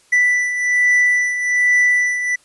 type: beating tone pair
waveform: triangle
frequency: 1975.5 / 1976.7 Hz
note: B6 / B6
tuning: 0 / +1 cents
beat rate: 1.2 Hz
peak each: -19 / -12 dBFS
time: 0.12-2.36 s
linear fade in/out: 10 ms
effects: white hiss -54 dBFS RMS until 2.44 s + resampled to 24000 Hz